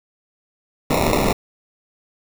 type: noise with sample-and-hold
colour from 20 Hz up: violet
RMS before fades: -18 dBFS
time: 0.9-1.33 s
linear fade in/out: 5 ms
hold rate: 1575 Hz
effects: none